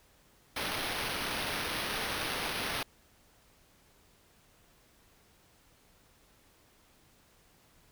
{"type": "noise with sample-and-hold", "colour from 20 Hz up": "blue", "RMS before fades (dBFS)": -35, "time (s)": [0.56, 2.83], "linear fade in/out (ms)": 5, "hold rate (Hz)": 7350, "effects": ["pink hiss -64 dBFS RMS until 7.91 s"]}